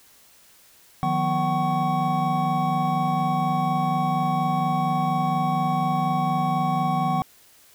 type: tone cluster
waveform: triangle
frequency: 154.7 / 178.9 / 243.5 / 756 / 1105 Hz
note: D#3 / F3 / B3 / F#5 / C#6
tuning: -10 / +42 / -24 / +37 / -6 cents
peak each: -25 / -26 / -28 / -22 / -26 dBFS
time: 1.03-7.22 s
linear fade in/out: 0 ms
effects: white hiss -54 dBFS RMS until 7.74 s